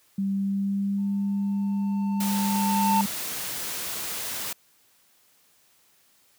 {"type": "tone with pitch glide", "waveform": "sine", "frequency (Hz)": [196, 199.54], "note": ["G3", "G3"], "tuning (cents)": [0, 31], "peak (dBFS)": -23, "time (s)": [0.18, 3.06], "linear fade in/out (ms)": 5, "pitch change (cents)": 31, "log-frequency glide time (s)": [0.29, 1.05]}
{"type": "tone with exponential growth", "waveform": "triangle", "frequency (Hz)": 895, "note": "A5", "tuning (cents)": 29, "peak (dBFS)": -17, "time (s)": [0.98, 3.01], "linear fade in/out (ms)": 1, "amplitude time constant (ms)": 440}
{"type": "noise", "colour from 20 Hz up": "white", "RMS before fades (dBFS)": -32, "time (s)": [2.2, 4.53], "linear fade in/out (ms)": 5}
{"effects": ["white hiss -62 dBFS RMS until 6.38 s", "high-pass 80 Hz 12 dB/octave"]}